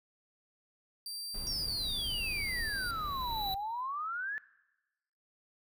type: tone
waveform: sawtooth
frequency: 4699 Hz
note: D8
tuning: in tune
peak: -36 dBFS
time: 1.06-2.91 s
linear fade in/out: 2 ms
type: noise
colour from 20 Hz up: brown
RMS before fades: -43 dBFS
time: 1.34-3.55 s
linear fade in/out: 5 ms
type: exponential two-way sweep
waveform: sine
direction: down then up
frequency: 5730 to 757 to 1763 Hz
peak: -34 dBFS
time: 1.47-4.38 s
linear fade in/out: 0 ms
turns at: 3.52 s
type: tone with exponential growth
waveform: square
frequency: 3945 Hz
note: B7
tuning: 3 cents flat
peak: -34 dBFS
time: 1.88-3.54 s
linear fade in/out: 2 ms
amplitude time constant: 360 ms
effects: noise-tail reverb RT60 1.0 s tail -20 dB re dry